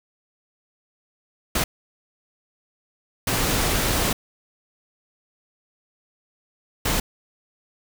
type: noise bursts at uneven times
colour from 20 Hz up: pink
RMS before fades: -22 dBFS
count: 3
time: 1.55-1.64 / 3.27-4.13 / 6.85-7 s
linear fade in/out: 5 ms
effects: none